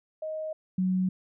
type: tone pair in turn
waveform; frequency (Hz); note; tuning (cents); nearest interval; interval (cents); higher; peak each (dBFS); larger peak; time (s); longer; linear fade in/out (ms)
sine; 626 / 185.47; D#5 / F#3; +10 / +4; octave + major sixth; 2106; first; -31 / -23; second; 0.22-0.53 / 0.78-1.09; neither; 5
effects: none